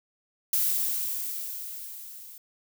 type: noise with level ramp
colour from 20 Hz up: violet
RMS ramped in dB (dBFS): -24 to -46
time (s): 0.53-2.38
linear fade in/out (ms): 2
effects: none